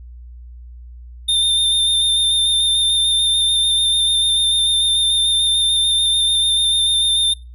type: tone with vibrato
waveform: square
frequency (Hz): 3610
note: A7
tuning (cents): +44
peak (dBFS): -14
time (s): 1.28-7.34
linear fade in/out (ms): 10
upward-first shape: square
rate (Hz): 6.8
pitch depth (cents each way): 15
effects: noise-tail reverb RT60 0.3 s tail -23 dB re dry + added 60 Hz sine -34 dBFS peak until 7.54 s